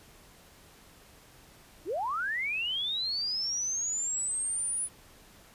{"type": "linear sweep", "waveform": "sine", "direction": "up", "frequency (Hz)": [281.6, 10000], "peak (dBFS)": -29, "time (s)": [1.85, 4.89], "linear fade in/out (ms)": 50, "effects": ["pink hiss -56 dBFS RMS until 5.54 s", "resampled to 32000 Hz"]}